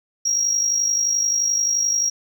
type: tone with amplitude modulation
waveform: sine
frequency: 5640 Hz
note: F8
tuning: 16 cents sharp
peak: -13 dBFS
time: 0.25-2.1 s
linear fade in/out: 10 ms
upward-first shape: sine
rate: 51.5 Hz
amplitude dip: 65%
effects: tanh soft clip ceiling -13 dBFS + 9-bit